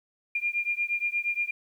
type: beating tone pair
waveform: sine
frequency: 2400 / 2408.5 Hz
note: D7 / D7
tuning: +37 / +43 cents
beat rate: 8.5 Hz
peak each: -29 dBFS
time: 0.35-1.51 s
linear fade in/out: 5 ms
effects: 10-bit